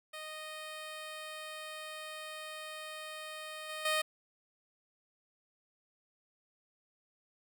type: tone with level steps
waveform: 10% pulse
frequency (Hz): 620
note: D#5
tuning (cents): -6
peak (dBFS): -34 / -31 / -21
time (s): 0.13-4.02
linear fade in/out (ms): 10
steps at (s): 3.69 / 3.85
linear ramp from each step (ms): 5
effects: none